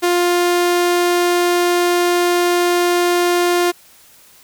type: tone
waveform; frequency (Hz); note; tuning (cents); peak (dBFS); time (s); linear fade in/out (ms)
sawtooth; 351.6; F4; +12; -9; 0.02-3.72; 20
effects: white hiss -47 dBFS RMS until 4.43 s